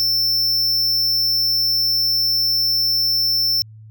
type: tone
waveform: square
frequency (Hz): 5360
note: E8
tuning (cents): +28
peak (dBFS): -16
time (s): 0-3.62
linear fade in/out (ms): 0
effects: added 109 Hz sine -38 dBFS peak until 3.9 s